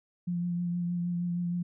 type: tone with vibrato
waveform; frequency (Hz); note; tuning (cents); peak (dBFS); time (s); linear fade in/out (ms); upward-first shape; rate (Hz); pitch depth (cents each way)
sine; 174.61; F3; 0; -28; 0.27-1.63; 10; triangle; 6.4; 24
effects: none